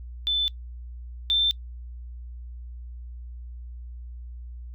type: tone pair in turn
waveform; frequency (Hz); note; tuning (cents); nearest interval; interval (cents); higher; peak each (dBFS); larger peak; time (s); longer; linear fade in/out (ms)
sine; 3520 / 3561; A7 / A7; 0 / +20; unison; 20; second; -21 / -19; second; 0.27-0.48 / 1.3-1.51; neither; 0
effects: noise-tail reverb RT60 0.1 s tail -23 dB re dry + added 60 Hz sine -36 dBFS peak until 4.74 s